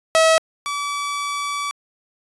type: tone pair in turn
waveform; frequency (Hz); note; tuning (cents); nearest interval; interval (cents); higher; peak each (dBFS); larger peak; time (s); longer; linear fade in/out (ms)
sawtooth; 645 / 1149.3; E5 / D6; -38 / -38; minor seventh; 1000; second; -8 / -19; first; 0.15-0.38 / 0.66-1.71; second; 0
effects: resampled to 24000 Hz